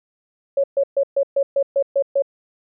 sine tone bursts, 554.4 Hz, C#5, in tune, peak -14 dBFS, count 9, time 0.57-2.222 s, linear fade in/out 5 ms, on 68 ms, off 130 ms, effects none

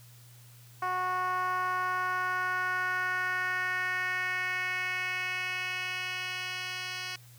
10% pulse tone with band-pass filter sweep, 366.8 Hz, F#4, 15 cents flat, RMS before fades -32 dBFS, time 0.82-7.16 s, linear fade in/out 5 ms, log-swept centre 970 to 3600 Hz, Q 2.6, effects added 120 Hz sine -52 dBFS peak until 7.38 s + white hiss -58 dBFS RMS until 7.38 s

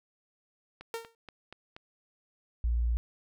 click train, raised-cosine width 0.3 ms, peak -29 dBFS, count 5, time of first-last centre 0.81-1.765 s, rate 4.19 Hz
sawtooth tone with exponential decay, 458 Hz, A#4, 31 cents flat, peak -27 dBFS, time 0.94-1.15 s, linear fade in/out 1 ms, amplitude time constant 45 ms
sine tone, 58.5 Hz, A#1, 7 cents sharp, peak -25 dBFS, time 2.64-2.97 s, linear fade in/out 0 ms
effects none

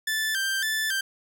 sawtooth tone with vibrato, 1661.2 Hz, G#6, in tune, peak -21 dBFS, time 0.07-1.01 s, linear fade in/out 5 ms, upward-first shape square, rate 1.8 Hz, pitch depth 94 cents each way, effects none

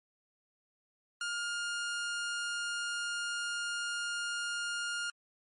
sawtooth tone, 1414 Hz, F6, 21 cents sharp, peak -30 dBFS, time 1.21-5.1 s, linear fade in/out 2 ms, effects MP3 48 kbps

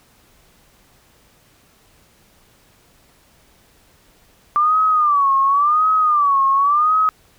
sine tone with vibrato, 1174.7 Hz, D6, in tune, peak -12 dBFS, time 4.56-7.09 s, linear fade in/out 0 ms, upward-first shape sine, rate 0.92 Hz, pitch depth 140 cents each way, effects pink hiss -54 dBFS RMS until 7.38 s

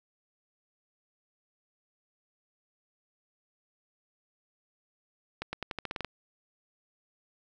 accelerating click train, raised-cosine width 0.3 ms, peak -18 dBFS, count 10, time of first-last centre 5.42-6.047 s, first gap 110 ms, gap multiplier 0.88, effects none

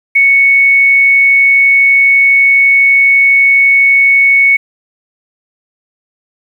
sine tone, 2217 Hz, C#7, in tune, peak -4 dBFS, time 0.15-4.57 s, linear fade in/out 10 ms, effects 7-bit

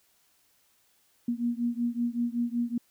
sine beating tone pair, 235.9 / 241.2 Hz, A#3 / B3, +21 / -41 cents, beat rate 5.3 Hz, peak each -29 / -30 dBFS, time 1.28-2.78 s, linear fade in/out 5 ms, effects white hiss -67 dBFS RMS until 2.9 s

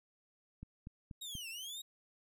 click train, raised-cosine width 5 ms, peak -34 dBFS, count 4, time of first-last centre 0.63-1.353 s, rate 4.15 Hz
sawtooth linear two-way sweep, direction down then up, 3822 to 2600 to 3822 Hz, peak -40 dBFS, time 1.21-1.82 s, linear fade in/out 10 ms, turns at 1.49 s
effects none

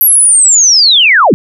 sine linear sweep, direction down, 11840 to 125.9 Hz, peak -3 dBFS, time 0.01-1.34 s, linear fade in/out 0 ms, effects none

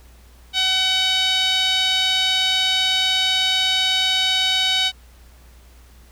sawtooth tone with band-pass filter, 754 Hz, F#5, 32 cents sharp, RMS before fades -19 dBFS, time 0.53-4.92 s, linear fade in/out 50 ms, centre 3500 Hz, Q 4.3, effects added 60 Hz sine -45 dBFS peak until 6.11 s + pink hiss -53 dBFS RMS until 6.11 s

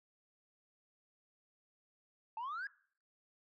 sine exponential sweep, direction up, 866 to 1695 Hz, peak -37 dBFS, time 2.37-2.67 s, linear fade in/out 2 ms, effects noise-tail reverb RT60 0.5 s tail -21 dB re dry + tanh soft clip ceiling -37 dBFS

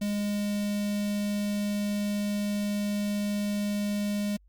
square tone with notch filter, 205.5 Hz, G#3, 18 cents flat, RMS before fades -29 dBFS, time 0.01-4.37 s, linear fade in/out 10 ms, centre 1200 Hz, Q 0.81, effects added 49 Hz sine -56 dBFS peak until 4.48 s + Opus 48 kbps

